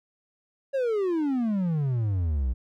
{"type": "exponential sweep", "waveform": "triangle", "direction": "down", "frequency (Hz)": [561, 58.7], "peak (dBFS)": -21, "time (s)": [0.73, 2.54], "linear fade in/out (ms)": 20, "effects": []}